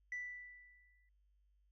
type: tone with exponential decay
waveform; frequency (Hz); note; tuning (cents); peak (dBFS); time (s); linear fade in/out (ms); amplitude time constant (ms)
sine; 1975.5; B6; 0; -37; 0.12-1.09; 2; 210
effects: tanh soft clip ceiling -37 dBFS + added 50 Hz sine -70 dBFS peak until 1.71 s